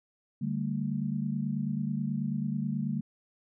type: chord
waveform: sine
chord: D suspended fourth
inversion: none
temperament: equal with one note detuned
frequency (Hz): 146.83 / 196 / 225.3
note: D3 / G3 / A3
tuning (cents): 0 / 0 / +41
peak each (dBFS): -33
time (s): 0.41-3.01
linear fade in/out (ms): 10
effects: none